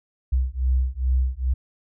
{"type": "beating tone pair", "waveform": "sine", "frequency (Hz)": [62.9, 65.3], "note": ["B1", "C2"], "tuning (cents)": [32, -3], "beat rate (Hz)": 2.4, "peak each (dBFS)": -22, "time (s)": [0.32, 1.54], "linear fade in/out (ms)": 10, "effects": []}